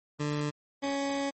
20% pulse tone pair in turn, 148 / 278.3 Hz, D3 / C#4, +14 / +7 cents, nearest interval major seventh, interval 1093 cents, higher second, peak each -24 dBFS, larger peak neither, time 0.19-0.51 / 0.82-1.31 s, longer second, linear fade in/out 20 ms, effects MP3 32 kbps

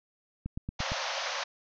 click train, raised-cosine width 5 ms, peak -22 dBFS, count 5, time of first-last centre 0.46-0.919 s, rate 8.71 Hz
pink band-pass noise, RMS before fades -34 dBFS, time 0.79-1.44 s, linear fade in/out 10 ms, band 520 to 6300 Hz, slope 96 dB/octave
effects none

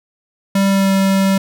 square tone with pitch glide, 196 to 193.75 Hz, G3 to G3, 0 to -20 cents, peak -12 dBFS, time 0.55-1.38 s, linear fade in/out 5 ms, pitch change -20 cents, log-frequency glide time 0.69-0.91 s, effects none

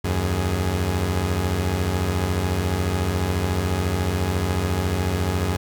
sawtooth tone cluster, 78 / 92.1 / 416.4 Hz, D#2 / F#2 / G#4, +5 / -7 / +5 cents, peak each -23 / -18 / -27 dBFS, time 0.04-5.57 s, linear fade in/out 10 ms, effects none

